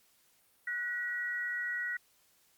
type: tone pair together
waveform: sine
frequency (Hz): 1471.6 / 1916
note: F#6 / A#6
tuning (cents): -10 / +47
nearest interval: perfect fourth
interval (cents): 457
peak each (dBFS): -38 / -34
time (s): 0.67-1.97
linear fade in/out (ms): 5
effects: white hiss -68 dBFS RMS until 2.57 s + Opus 48 kbps